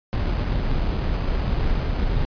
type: noise with sample-and-hold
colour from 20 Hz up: brown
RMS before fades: -22 dBFS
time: 0.13-2.25 s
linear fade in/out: 0 ms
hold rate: 3675 Hz
effects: resampled to 11025 Hz

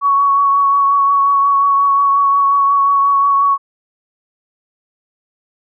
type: tone with vibrato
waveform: sine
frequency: 1117 Hz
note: C#6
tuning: 13 cents sharp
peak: -9 dBFS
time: 0.01-3.58 s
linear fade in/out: 50 ms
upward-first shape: triangle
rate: 5.6 Hz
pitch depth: 20 cents each way
effects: none

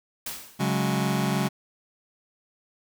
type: noise with exponential decay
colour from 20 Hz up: white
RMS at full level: -31 dBFS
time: 0.26-0.77 s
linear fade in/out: 5 ms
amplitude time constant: 110 ms
type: chord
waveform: sawtooth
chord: C# suspended fourth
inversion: none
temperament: just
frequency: 138.59 / 184.79 / 207.9 Hz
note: C#3 / F#3 / G#3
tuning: 0 / -2 / +2 cents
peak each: -23 dBFS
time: 0.59-1.49 s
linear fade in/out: 20 ms
effects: none

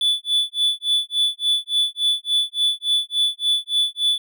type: tone with tremolo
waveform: triangle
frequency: 3466 Hz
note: A7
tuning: 27 cents flat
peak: -13 dBFS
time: 0.01-4.18 s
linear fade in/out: 2 ms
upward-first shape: sine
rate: 3.5 Hz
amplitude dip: 100%
effects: none

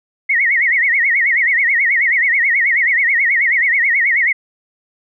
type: tone with vibrato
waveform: sine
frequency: 2024 Hz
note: B6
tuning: 42 cents sharp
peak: -11 dBFS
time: 0.29-4.33 s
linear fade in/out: 10 ms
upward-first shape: sine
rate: 9.3 Hz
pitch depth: 170 cents each way
effects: none

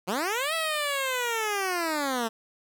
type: linear two-way sweep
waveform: 10% pulse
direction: up then down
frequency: 164.81 to 659.3 to 219.2 Hz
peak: -18 dBFS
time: 0.07-2.29 s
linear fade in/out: 20 ms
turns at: 0.54 s
effects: none

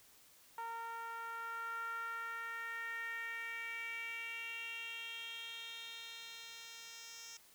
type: tone with band-pass filter sweep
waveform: 10% pulse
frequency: 460 Hz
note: A#4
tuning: 23 cents flat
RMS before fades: -45 dBFS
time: 0.58-7.37 s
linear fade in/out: 2 ms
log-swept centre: 1000 to 5400 Hz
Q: 4.4
effects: white hiss -64 dBFS RMS until 7.54 s

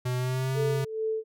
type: tone with pitch glide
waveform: square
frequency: 125.4 to 133.63 Hz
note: B2 to C3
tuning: +27 to +37 cents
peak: -27 dBFS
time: 0.05-0.85 s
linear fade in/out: 10 ms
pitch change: +110 cents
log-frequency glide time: 0.17-0.57 s
type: tone with tremolo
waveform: sine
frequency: 440 Hz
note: A4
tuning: in tune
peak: -25 dBFS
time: 0.54-1.24 s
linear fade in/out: 50 ms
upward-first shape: sine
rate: 2.3 Hz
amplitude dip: 70%
effects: none

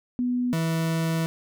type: tone pair in turn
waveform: sine / 40% pulse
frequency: 246.9 / 163.36 Hz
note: B3 / E3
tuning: 0 / -15 cents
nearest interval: perfect fifth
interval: 715 cents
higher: first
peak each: -22 dBFS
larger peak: neither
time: 0.19-0.53 / 0.53-1.26 s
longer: second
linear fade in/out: 0 ms
effects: none

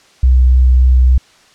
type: tone with vibrato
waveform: sine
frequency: 63.3 Hz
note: B1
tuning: 43 cents sharp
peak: -5 dBFS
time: 0.23-1.18 s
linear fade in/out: 5 ms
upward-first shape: sine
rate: 3.5 Hz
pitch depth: 10 cents each way
effects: white hiss -47 dBFS RMS until 1.54 s + low-pass 6000 Hz 12 dB/octave

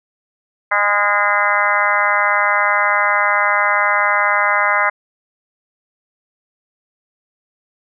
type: harmonic tone with a mistuned harmonic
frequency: 204.5 Hz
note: G#3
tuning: 26 cents flat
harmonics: 3 / 4 / 5 / 6 / 7 / 8 / 9 / 10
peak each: -23 / -22 / -20 / -20 / -21 / -21 / -24 / -19 dBFS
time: 0.71-4.9 s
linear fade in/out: 10 ms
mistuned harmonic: 6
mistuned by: +23 cents
effects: none

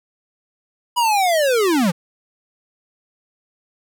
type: linear sweep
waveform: square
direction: down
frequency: 987 to 157.3 Hz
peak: -15 dBFS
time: 0.96-1.92 s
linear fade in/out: 20 ms
effects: none

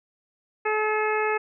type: harmonic tone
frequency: 429.2 Hz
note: A4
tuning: 43 cents flat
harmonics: 1 / 2 / 3 / 4 / 5 / 6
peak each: -25 / -28 / -30 / -31 / -32 / -33 dBFS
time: 0.65-1.38 s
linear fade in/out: 10 ms
effects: none

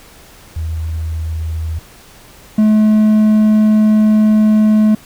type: tone pair in turn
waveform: sine / triangle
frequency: 80.4 / 214.6 Hz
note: E2 / A3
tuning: -43 / -43 cents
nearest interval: octave + perfect fourth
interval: 1700 cents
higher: second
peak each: -17 / -5 dBFS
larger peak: second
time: 0.56-1.79 / 2.58-4.95 s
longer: second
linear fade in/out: 5 ms
effects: pink hiss -41 dBFS RMS until 5.05 s

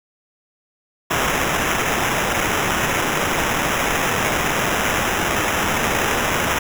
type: noise with sample-and-hold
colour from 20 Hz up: white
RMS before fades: -20 dBFS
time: 1.1-6.59 s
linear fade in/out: 10 ms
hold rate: 4410 Hz
effects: none

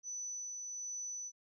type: tone with tremolo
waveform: sine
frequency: 5980 Hz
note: F#8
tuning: 17 cents sharp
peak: -39 dBFS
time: 0.03-1.32 s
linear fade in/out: 50 ms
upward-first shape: sine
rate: 1.3 Hz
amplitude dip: 25%
effects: none

